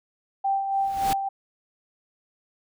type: tone with tremolo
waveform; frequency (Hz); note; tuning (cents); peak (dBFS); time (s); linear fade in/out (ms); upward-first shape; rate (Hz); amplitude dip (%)
sine; 784; G5; 0; -20; 0.44-1.29; 10; sine; 3.5; 50
type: noise with exponential growth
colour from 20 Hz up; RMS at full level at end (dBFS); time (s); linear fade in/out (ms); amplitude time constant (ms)
pink; -27; 0.72-1.13; 0; 89
effects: none